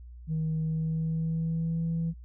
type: tone with pitch glide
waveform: sine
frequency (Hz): 158.6 to 165.24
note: D#3 to E3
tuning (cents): +33 to +4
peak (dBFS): -25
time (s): 0.27-2.14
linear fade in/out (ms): 50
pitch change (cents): +71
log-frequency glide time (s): 0.6-1.84
effects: tanh soft clip ceiling -24 dBFS + added 60 Hz sine -43 dBFS peak until 2.24 s